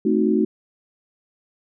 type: chord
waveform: sine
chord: A diminished seventh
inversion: none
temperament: equal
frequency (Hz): 220 / 261.6 / 311.1 / 370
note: A3 / C4 / Eb4 / Gb4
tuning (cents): 0 / 0 / 0 / 0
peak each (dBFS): -20 / -25 / -21 / -21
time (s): 0.05-0.45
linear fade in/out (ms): 5
effects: none